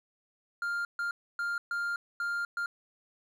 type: tone bursts at uneven times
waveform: triangle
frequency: 1400 Hz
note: F6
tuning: 4 cents sharp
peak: -28 dBFS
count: 6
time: 0.62-0.85 / 0.99-1.11 / 1.39-1.58 / 1.71-1.96 / 2.2-2.45 / 2.57-2.66 s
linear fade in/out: 2 ms
effects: none